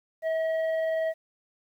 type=tone pair together; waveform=sine; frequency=644.7 / 1913 Hz; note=E5 / A#6; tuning=-39 / +44 cents; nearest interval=octave + perfect fifth; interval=1883 cents; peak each=-23 / -35 dBFS; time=0.22-1.14 s; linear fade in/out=50 ms; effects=tanh soft clip ceiling -22 dBFS + 10-bit